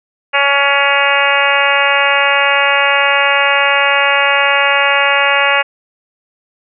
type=harmonic tone; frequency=280.7 Hz; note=C#4; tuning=22 cents sharp; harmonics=2 / 3 / 4 / 5 / 6 / 7 / 8 / 9 / 10; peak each=-18 / -18 / -18 / -18 / -18 / -18 / -18 / -18 / -18 dBFS; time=0.33-5.63 s; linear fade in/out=20 ms; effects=none